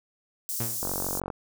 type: high-pass noise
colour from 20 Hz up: white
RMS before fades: -32 dBFS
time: 0.49-1.2 s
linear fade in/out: 0 ms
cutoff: 5600 Hz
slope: 24 dB/octave
type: tone with exponential decay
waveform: sawtooth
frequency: 116.7 Hz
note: A#2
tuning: 2 cents sharp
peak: -24 dBFS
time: 0.6-0.9 s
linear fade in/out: 5 ms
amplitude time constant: 64 ms
type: click train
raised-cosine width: 1 ms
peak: -18 dBFS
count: 23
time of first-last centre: 0.83-1.302 s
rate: 46.6 Hz
effects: none